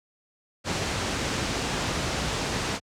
pink low-pass noise, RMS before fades -28 dBFS, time 0.64-2.8 s, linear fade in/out 50 ms, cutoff 7500 Hz, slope 24 dB/octave, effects high-pass 60 Hz 12 dB/octave

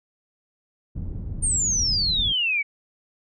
pink low-pass noise, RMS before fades -30 dBFS, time 0.95-2.33 s, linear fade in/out 10 ms, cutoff 150 Hz, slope 12 dB/octave
sine exponential sweep, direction down, 9030 to 2217 Hz, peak -20 dBFS, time 1.42-2.63 s, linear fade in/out 20 ms
effects none

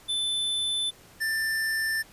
square tone pair in turn, 3520 / 1777.4 Hz, A7 / A6, 0 / +17 cents, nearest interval octave, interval 1183 cents, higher first, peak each -26 dBFS, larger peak neither, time 0.08-0.91 / 1.2-2.03 s, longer neither, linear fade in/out 20 ms, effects pink hiss -53 dBFS RMS until 2.12 s + resampled to 32000 Hz

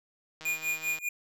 click train, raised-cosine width 0.2 ms, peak -27 dBFS, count 92, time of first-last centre 0.41-0.986 s, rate 158 Hz
square tone with tremolo, 2432 Hz, D#7, 40 cents flat, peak -27 dBFS, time 0.45-1.09 s, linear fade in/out 5 ms, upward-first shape sine, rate 5 Hz, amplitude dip 90%
effects none

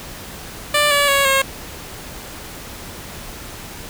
10% pulse tone with pitch steps, 590 / 572.9 / 556.2 / 540.1 Hz, D5 / D5 / C#5 / C#5, +8 / -43 / +6 / -45 cents, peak -5 dBFS, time 0.74-1.42 s, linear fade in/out 5 ms, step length 170 ms, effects pink hiss -34 dBFS RMS until 3.89 s

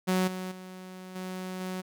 sawtooth tone with level steps, 185.2 Hz, F#3, 2 cents sharp, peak -20 / -30 / -38 / -31 / -29 dBFS, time 0.07-1.82 s, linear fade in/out 20 ms, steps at 0.27 / 0.51 / 1.15 / 1.6 s, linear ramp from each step 10 ms, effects none

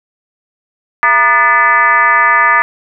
sine tone with frequency modulation, 1480 Hz, F#6, in tune, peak -6 dBFS, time 1.03-2.62 s, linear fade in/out 0 ms, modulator 268 Hz, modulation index 2.1, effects none

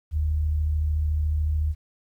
sine tone pair together, 42.61 / 76.4 Hz, F1 / D#2, -42 / -31 cents, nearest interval minor seventh, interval 1011 cents, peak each -33 / -21 dBFS, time 0.11-1.75 s, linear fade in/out 50 ms, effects 10-bit

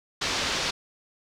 white low-pass noise, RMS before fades -28 dBFS, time 0.21-0.71 s, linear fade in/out 10 ms, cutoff 5500 Hz, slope 24 dB/octave, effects none

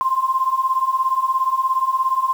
sine beating tone pair, 1038 / 1055 Hz, C6 / C6, -14 / +14 cents, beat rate 17 Hz, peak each -21 / -18 dBFS, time 0.01-2.33 s, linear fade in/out 0 ms, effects 7-bit

